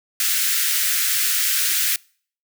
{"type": "high-pass noise", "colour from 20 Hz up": "white", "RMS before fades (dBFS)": -20, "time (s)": [0.2, 1.96], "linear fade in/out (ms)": 2, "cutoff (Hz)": 1400, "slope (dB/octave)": 48, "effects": ["noise-tail reverb RT60 0.5 s tail -26 dB re dry"]}